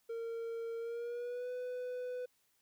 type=tone with pitch glide; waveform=triangle; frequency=459.7 to 498.4 Hz; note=A#4 to B4; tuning=-24 to +16 cents; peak=-36 dBFS; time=0.09-2.26 s; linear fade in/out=10 ms; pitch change=+140 cents; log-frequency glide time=0.78-1.5 s; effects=white hiss -75 dBFS RMS until 2.61 s